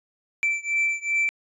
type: beating tone pair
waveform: triangle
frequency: 2332 / 2334.6 Hz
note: D7 / D7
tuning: -13 / -11 cents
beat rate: 2.6 Hz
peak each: -23 / -24 dBFS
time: 0.43-1.29 s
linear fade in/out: 0 ms
effects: resampled to 24000 Hz